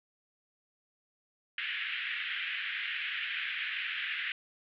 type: band-pass noise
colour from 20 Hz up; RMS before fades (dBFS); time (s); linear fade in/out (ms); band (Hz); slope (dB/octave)
pink; -36; 1.58-4.32; 2; 1600 to 3200; 48
effects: none